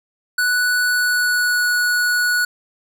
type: tone with pitch glide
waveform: square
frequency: 1480 to 1466.4 Hz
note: F#6 to F#6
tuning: 0 to -16 cents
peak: -16 dBFS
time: 0.38-2.45 s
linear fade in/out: 5 ms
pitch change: -16 cents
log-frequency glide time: 0.84-1.69 s
effects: none